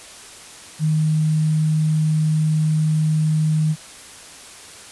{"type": "tone with sample-and-hold", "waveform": "sine", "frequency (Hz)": 155.56, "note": "D#3", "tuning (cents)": 0, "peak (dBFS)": -15, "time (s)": [0.79, 3.76], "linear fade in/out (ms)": 50, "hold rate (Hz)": 8820, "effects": ["white hiss -40 dBFS RMS until 4.91 s", "resampled to 24000 Hz"]}